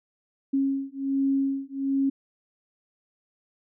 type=beating tone pair; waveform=sine; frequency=272.2 / 273.5 Hz; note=C#4 / C#4; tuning=-31 / -23 cents; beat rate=1.3 Hz; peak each=-26 dBFS; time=0.53-2.1 s; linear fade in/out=10 ms; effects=none